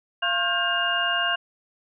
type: tone cluster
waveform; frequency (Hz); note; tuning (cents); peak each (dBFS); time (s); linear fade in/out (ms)
sine; 691 / 1078 / 1422 / 1593 / 2821; F5 / C#6 / F6 / G6 / F7; -19 / -49 / +31 / +27 / +17; -29 / -30 / -31 / -26 / -25; 0.22-1.36; 10
effects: none